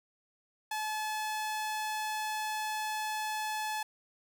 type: tone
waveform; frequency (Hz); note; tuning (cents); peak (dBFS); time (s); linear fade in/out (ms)
sawtooth; 860; A5; -40; -29; 0.71-3.83; 5
effects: none